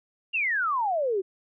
sine exponential sweep, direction down, 2852 to 363.1 Hz, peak -23 dBFS, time 0.33-1.22 s, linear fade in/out 20 ms, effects none

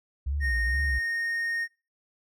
sine tone with vibrato, 65 Hz, C2, 11 cents flat, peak -26 dBFS, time 0.26-0.99 s, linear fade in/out 10 ms, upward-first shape sine, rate 2.2 Hz, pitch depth 190 cents each way
triangle tone, 1850 Hz, A#6, 14 cents flat, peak -25 dBFS, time 0.4-1.68 s, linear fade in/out 50 ms
effects noise-tail reverb RT60 0.3 s tail -21 dB re dry

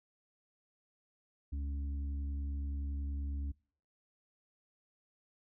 harmonic tone, 70.1 Hz, C#2, 20 cents sharp, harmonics 1 / 3 / 4, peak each -35 / -54 / -50 dBFS, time 1.52-3.52 s, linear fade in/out 10 ms, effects noise-tail reverb RT60 0.5 s tail -25 dB re dry

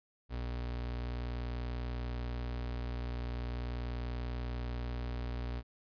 35% pulse tone, 60.4 Hz, B1, 38 cents flat, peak -34 dBFS, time 0.29-5.63 s, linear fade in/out 50 ms, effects resampled to 11025 Hz

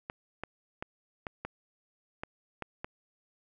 clicks, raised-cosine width 0.5 ms, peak -21 dBFS, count 8, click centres 0.099 / 0.436 / 0.825 / 1.268 / 1.45 / 2.235 / 2.623 / 2.845 s, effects none

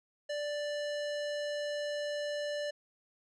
square tone with low-pass filter, 587.3 Hz, D5, in tune, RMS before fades -36 dBFS, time 0.29-2.71 s, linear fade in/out 10 ms, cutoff 5500 Hz, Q 1.1, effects none

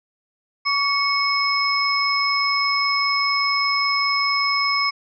sine tone cluster, 1131 / 2205 / 5140 Hz, C#6 / C#7 / E8, +34 / -10 / -45 cents, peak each -22 dBFS, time 0.65-4.91 s, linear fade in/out 20 ms, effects none

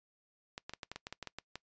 clicks, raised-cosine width 0.2 ms, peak -24 dBFS, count 12, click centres 0.579 / 0.695 / 0.736 / 0.832 / 0.916 / 0.96 / 1.069 / 1.126 / 1.227 / 1.273 / 1.386 / 1.556 s, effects noise-tail reverb RT60 0.1 s tail -23 dB re dry + resampled to 16000 Hz

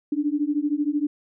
sine beating tone pair, 287.7 / 300.7 Hz, D4 / D4, -36 / +41 cents, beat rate 13 Hz, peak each -24 dBFS, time 0.12-1.07 s, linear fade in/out 5 ms, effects none

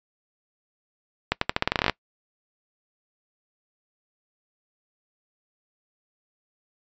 accelerating click train, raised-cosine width 0.3 ms, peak -4 dBFS, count 14, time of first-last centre 1.32-1.897 s, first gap 94 ms, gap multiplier 0.86, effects noise-tail reverb RT60 0.1 s tail -23 dB re dry + resampled to 16000 Hz

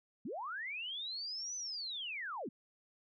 sine linear two-way sweep, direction up then down, 174.61 to 6100 to 174.61 Hz, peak -39 dBFS, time 0.25-2.49 s, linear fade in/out 5 ms, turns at 1.56 s, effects none

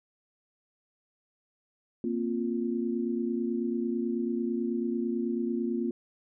sine chord, Bb suspended second, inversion none, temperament just, 233.1 / 262.2 / 349.6 Hz, Bb3 / C4 / F4, 0 / +4 / +2 cents, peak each -30 / -34 / -32 dBFS, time 2.04-5.91 s, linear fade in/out 2 ms, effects none

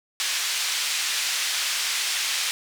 pink band-pass noise, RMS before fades -26 dBFS, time 0.2-2.51 s, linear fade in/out 0 ms, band 2400 to 7800 Hz, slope 12 dB/octave, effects none

